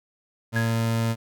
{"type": "tone", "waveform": "30% pulse", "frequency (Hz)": 114.3, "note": "A#2", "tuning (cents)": -34, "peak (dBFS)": -19, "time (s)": [0.52, 1.16], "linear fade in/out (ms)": 50}
{"type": "tone with exponential decay", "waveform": "sine", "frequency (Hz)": 1661, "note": "G#6", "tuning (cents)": 0, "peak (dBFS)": -23, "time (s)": [0.56, 0.87], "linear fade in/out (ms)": 2, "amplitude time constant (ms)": 66}
{"effects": []}